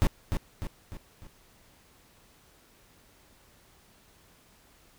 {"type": "noise with echo", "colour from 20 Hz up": "brown", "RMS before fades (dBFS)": -21, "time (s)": [0.02, 0.07], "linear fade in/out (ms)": 0, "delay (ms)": 300, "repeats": 4, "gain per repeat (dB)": -6, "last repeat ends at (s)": 1.27, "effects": ["pink hiss -60 dBFS RMS until 4.98 s"]}